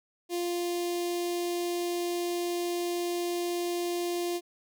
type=tone with notch filter; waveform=sawtooth; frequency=349.1 Hz; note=F4; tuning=1 cent flat; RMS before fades=-31 dBFS; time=0.29-4.41 s; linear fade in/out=50 ms; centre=1400 Hz; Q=0.64; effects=none